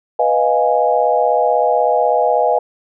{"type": "chord", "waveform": "sine", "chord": "F half-diminished seventh", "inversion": "second", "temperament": "equal", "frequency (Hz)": [493.9, 622.3, 698.5, 830.6], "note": ["Cb5", "Eb5", "F5", "Ab5"], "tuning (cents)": [0, 0, 0, 0], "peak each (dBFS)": -17, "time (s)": [0.19, 2.59], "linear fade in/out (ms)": 5, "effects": []}